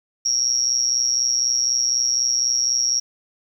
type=tone with amplitude modulation; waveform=sine; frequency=5610 Hz; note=F8; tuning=7 cents sharp; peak=-13 dBFS; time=0.25-3 s; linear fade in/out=10 ms; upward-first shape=sine; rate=124 Hz; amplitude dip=95%; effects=8-bit